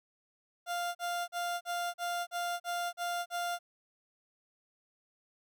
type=tone bursts; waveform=30% pulse; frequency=698.5 Hz; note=F5; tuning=in tune; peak=-30 dBFS; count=9; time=0.66-3.59 s; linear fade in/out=50 ms; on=290 ms; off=40 ms; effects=none